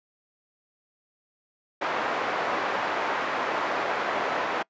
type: band-pass noise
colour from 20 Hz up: pink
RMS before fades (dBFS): -28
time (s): 1.81-4.63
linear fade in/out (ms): 10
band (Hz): 580 to 1600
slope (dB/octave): 12
effects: noise-tail reverb RT60 0.1 s tail -25 dB re dry + resampled to 16000 Hz